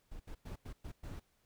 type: noise bursts at uneven times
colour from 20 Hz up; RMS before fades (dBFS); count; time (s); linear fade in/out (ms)
brown; -45; 6; 0.11-0.2 / 0.27-0.35 / 0.45-0.56 / 0.65-0.73 / 0.84-0.92 / 1.03-1.2; 10
effects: pink hiss -75 dBFS RMS until 1.45 s

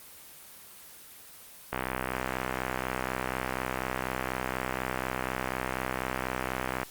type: click train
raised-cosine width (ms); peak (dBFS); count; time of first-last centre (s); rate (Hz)
0.5; -14; 328; 1.73-6.831; 64.1
effects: white hiss -49 dBFS RMS until 6.9 s + Opus 24 kbps

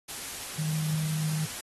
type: tone in noise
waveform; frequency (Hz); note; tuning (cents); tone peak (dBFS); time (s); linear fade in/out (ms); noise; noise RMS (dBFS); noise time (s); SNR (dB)
sine; 155.56; D#3; 0; -27; 0.58-1.46; 10; white; -38; 0.08-1.61; +8
effects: AAC 32 kbps

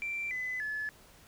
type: tone with pitch steps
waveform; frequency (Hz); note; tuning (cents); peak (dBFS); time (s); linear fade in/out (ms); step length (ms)
sine; 2350 / 2011 / 1720.3; D7 / B6 / A6; +1 / +31 / -39; -32; 0.02-0.89; 0; 290
effects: tanh soft clip ceiling -28 dBFS + pink hiss -58 dBFS RMS until 1.27 s

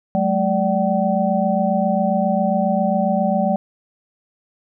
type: tone cluster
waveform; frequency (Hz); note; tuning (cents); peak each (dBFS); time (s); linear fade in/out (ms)
sine; 187.4 / 214.8 / 585 / 762; F#3 / A3 / D5 / G5; +22 / -41 / -7 / -49; -21; 0.15-3.56; 0
effects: none

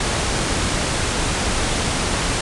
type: low-pass noise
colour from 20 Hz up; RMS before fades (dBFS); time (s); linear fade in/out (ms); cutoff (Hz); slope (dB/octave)
pink; -21; 0-2.41; 5; 10000; 96
effects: none

